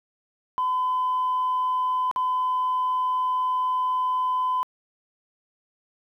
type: tone with dropouts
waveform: sine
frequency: 1013 Hz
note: B5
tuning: 44 cents sharp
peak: -20 dBFS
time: 0.58-4.63 s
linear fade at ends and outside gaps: 0 ms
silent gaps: 2.113-2.161 s
effects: tanh soft clip ceiling -18 dBFS + 10-bit